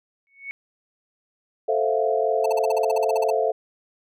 sine tone with exponential growth, 2217 Hz, C#7, in tune, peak -27 dBFS, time 0.27-0.51 s, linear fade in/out 0 ms, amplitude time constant 51 ms
sine chord, F major seventh, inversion first, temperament equal with one note detuned, 440 / 523.3 / 659.3 / 703.3 Hz, A4 / C5 / E5 / F5, 0 / 0 / 0 / +12 cents, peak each -23 / -26 / -24 / -26 dBFS, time 1.68-3.52 s, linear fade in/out 10 ms
square tone bursts, 880 Hz, A5, in tune, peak -26 dBFS, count 14, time 2.44-3.305 s, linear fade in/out 5 ms, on 20 ms, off 45 ms
effects none

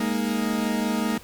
40% pulse chord, Ab suspended second, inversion none, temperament equal, 207.7 / 233.1 / 311.1 Hz, Ab3 / Bb3 / Eb4, 0 / 0 / 0 cents, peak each -26 / -25 / -30 dBFS, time 0-1.18 s, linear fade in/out 5 ms, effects pink hiss -47 dBFS RMS until 1.23 s

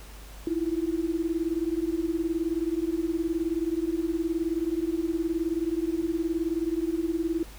sine beating tone pair, 321.6 / 340.6 Hz, E4 / F4, -43 / -43 cents, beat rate 19 Hz, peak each -28 dBFS, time 0.47-7.43 s, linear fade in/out 2 ms, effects added 50 Hz sine -43 dBFS peak until 7.58 s + pink hiss -49 dBFS RMS until 7.58 s

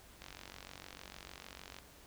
click train, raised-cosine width 0.2 ms, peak -30 dBFS, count 74, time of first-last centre 0.22-1.787 s, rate 46.6 Hz, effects added 60 Hz sine -62 dBFS peak until 2.06 s + pink hiss -59 dBFS RMS until 2.06 s

